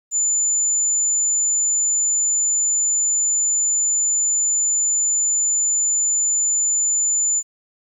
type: tone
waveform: sine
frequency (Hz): 7040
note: A8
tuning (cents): 0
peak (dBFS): -16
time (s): 0.11-7.43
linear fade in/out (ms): 50
effects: 9-bit